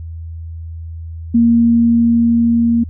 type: tone with level ramp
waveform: sine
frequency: 233.1 Hz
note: A#3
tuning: in tune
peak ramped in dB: -7 to -10 dBFS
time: 1.34-2.84 s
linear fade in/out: 10 ms
effects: added 82 Hz sine -25 dBFS peak until 2.89 s